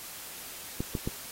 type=clicks; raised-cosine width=3 ms; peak=-17 dBFS; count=3; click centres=0.805 / 0.952 / 1.075 s; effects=white hiss -43 dBFS RMS until 1.31 s + AAC 48 kbps